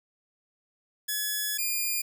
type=tone pair in turn; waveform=5% pulse; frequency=1700 / 2418 Hz; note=G#6 / D7; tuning=+40 / +50 cents; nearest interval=tritone; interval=610 cents; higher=second; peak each=-17 dBFS; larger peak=neither; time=1.08-1.58 / 1.58-2.02 s; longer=first; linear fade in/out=10 ms; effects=none